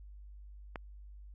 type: click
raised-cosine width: 0.5 ms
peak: -24 dBFS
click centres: 0.758 s
effects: added 50 Hz sine -48 dBFS peak until 1.34 s